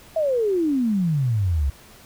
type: exponential sweep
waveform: sine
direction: down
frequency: 662 to 65.41 Hz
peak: -18 dBFS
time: 0.16-1.7 s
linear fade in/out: 5 ms
effects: pink hiss -48 dBFS RMS until 2.05 s